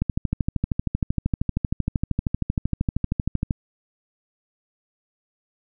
click train, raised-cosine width 5 ms, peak -9 dBFS, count 46, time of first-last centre 0.02-3.508 s, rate 12.9 Hz, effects none

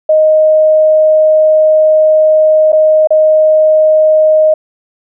sine tone with dropouts, 622.3 Hz, D#5, in tune, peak -4 dBFS, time 0.09-4.54 s, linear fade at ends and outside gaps 5 ms, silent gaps 2.721-2.728 / 3.073-3.105 s, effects none

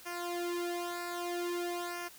sawtooth tone with flanger, 349.2 Hz, F4, in tune, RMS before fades -37 dBFS, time 0.05-2.09 s, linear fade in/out 20 ms, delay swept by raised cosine 0.25 to 2.55 ms, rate 0.51 Hz, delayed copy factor -0.95, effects white hiss -54 dBFS RMS until 2.18 s

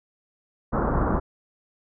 pink low-pass noise, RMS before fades -23 dBFS, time 0.72-1.2 s, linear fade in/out 20 ms, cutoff 1400 Hz, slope 48 dB/octave, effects none

